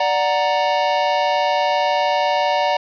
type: chord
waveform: square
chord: D augmented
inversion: none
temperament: equal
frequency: 587.3 / 740 / 932.3 Hz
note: D5 / F#5 / A#5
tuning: 0 / 0 / 0 cents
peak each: -21 dBFS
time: 0-2.77 s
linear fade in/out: 5 ms
effects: resampled to 11025 Hz + 7-bit